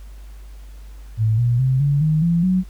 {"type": "tone with pitch steps", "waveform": "sine", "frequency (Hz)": [110, 119.96, 130.81, 142.65, 155.56, 169.64, 185], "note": ["A2", "B2", "C3", "C#3", "D#3", "E3", "F#3"], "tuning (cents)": [0, -50, 0, 50, 0, 50, 0], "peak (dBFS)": -14, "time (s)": [1.17, 2.64], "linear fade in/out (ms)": 50, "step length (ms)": 210, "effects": ["added 50 Hz sine -35 dBFS peak until 2.69 s", "pink hiss -53 dBFS RMS until 2.69 s"]}